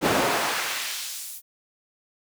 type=noise with high-pass filter sweep; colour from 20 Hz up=brown; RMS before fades=-26 dBFS; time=0.01-1.42 s; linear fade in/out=50 ms; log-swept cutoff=270 to 12000 Hz; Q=0.74; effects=none